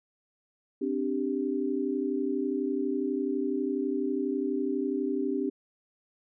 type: chord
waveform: sine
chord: C suspended second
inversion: none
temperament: equal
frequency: 261.6 / 293.7 / 392 Hz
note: C4 / D4 / G4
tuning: 0 / 0 / 0 cents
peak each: -31 dBFS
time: 0.81-5.5 s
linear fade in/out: 10 ms
effects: none